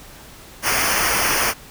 pink noise with comb filter, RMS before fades -19 dBFS, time 0.62-1.54 s, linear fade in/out 50 ms, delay 0.26 ms, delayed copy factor -0.8, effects pink hiss -42 dBFS RMS until 1.7 s

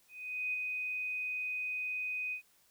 sine tone with ADSR envelope, 2499 Hz, D#7, 7 cents sharp, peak -31 dBFS, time 0.08-2.42 s, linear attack 460 ms, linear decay 5 ms, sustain -3 dB, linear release 94 ms, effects white hiss -68 dBFS RMS until 2.7 s

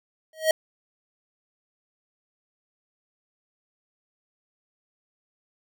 square tone with exponential growth, 633 Hz, D#5, 30 cents sharp, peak -14 dBFS, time 0.33-0.51 s, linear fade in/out 2 ms, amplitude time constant 37 ms, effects none

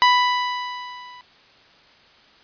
sawtooth tone with level ramp, 990 Hz, B5, 4 cents sharp, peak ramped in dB -7 to -37 dBFS, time 0.02-1.21 s, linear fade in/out 0 ms, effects white hiss -52 dBFS RMS until 2.43 s + resampled to 11025 Hz

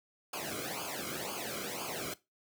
pink noise with flanger, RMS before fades -39 dBFS, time 0.33-2.14 s, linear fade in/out 5 ms, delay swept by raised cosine 0.52 to 1.13 ms, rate 2 Hz, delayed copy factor -1, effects noise-tail reverb RT60 0.2 s tail -17 dB re dry + high-pass 100 Hz 12 dB/octave

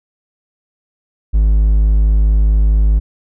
triangle tone, 52.3 Hz, G#1, 13 cents sharp, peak -6 dBFS, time 1.33-3 s, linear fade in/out 20 ms, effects none

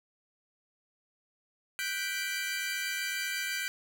sawtooth chord, G major seventh, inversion third, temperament equal, 1480 / 1568 / 1975.5 / 2349 Hz, F#6 / G6 / B6 / D7, 0 / 0 / 0 / 0 cents, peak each -36 / -33 / -36 / -33 dBFS, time 1.79-3.68 s, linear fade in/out 0 ms, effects none

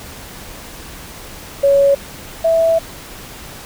sine tone pair in turn, 558 / 657.5 Hz, C#5 / E5, +11 / -5 cents, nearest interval minor third, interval 284 cents, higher second, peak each -8 / -10 dBFS, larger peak first, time 1.63-1.95 / 2.44-2.79 s, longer second, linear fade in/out 10 ms, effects pink hiss -34 dBFS RMS until 3.65 s

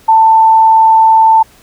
sine tone, 889 Hz, A5, 18 cents sharp, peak -3 dBFS, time 0.08-1.43 s, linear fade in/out 10 ms, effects pink hiss -44 dBFS RMS until 1.62 s

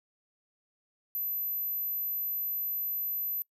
sine tone, 12050 Hz, F#9, 30 cents sharp, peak -30 dBFS, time 1.15-3.42 s, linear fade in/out 0 ms, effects noise-tail reverb RT60 0.1 s tail -23 dB re dry

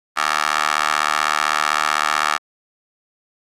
15% pulse tone with high-pass filter, 75.8 Hz, D#2, 45 cents flat, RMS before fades -19 dBFS, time 0.16-2.38 s, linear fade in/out 20 ms, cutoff 1200 Hz, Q 2.4, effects low-pass 9000 Hz 12 dB/octave + Opus 32 kbps

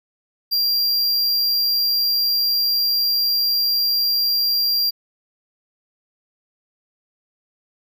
square tone, 4756 Hz, D8, 21 cents sharp, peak -17 dBFS, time 0.51-4.91 s, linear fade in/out 20 ms, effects none

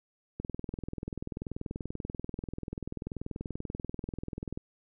click train, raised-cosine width 3 ms, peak -23 dBFS, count 87, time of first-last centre 0.4-4.575 s, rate 20.6 Hz, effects none

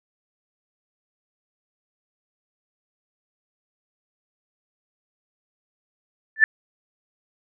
sine tone with exponential growth, 1760 Hz, A6, in tune, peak -5 dBFS, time 6.36-6.44 s, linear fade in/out 1 ms, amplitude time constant 16 ms, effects none

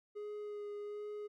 triangle tone with vibrato, 415.4 Hz, G#4, in tune, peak -39 dBFS, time 0.15-1.28 s, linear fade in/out 20 ms, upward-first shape sine, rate 1.3 Hz, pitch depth 13 cents each way, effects none

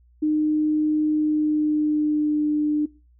sine tone with pitch glide, 305.7 to 299.9 Hz, D#4 to D4, -30 to +36 cents, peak -18 dBFS, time 0.22-2.86 s, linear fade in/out 10 ms, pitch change -34 cents, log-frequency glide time 1.09-2.48 s, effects noise-tail reverb RT60 0.3 s tail -21 dB re dry + added 60 Hz sine -53 dBFS peak until 3.19 s

